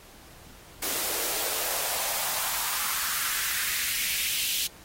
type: noise with high-pass filter sweep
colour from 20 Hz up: white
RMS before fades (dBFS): -29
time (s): 0.82-4.67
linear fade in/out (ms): 5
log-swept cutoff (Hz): 320 to 3200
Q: 2.3
effects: pink hiss -51 dBFS RMS until 4.84 s + AAC 48 kbps